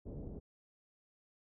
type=low-pass noise; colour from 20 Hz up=pink; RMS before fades=-45 dBFS; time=0.05-0.4 s; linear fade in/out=20 ms; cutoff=500 Hz; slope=24 dB/octave; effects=none